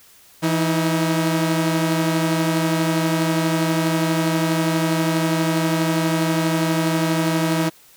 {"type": "tone pair together", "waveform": "sawtooth", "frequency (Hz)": [164.81, 317.3], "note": ["E3", "D#4"], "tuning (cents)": [0, 34], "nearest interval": "major seventh", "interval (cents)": 1134, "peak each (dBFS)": [-16, -17], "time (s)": [0.42, 7.7], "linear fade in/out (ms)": 20, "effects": ["white hiss -50 dBFS RMS until 7.96 s"]}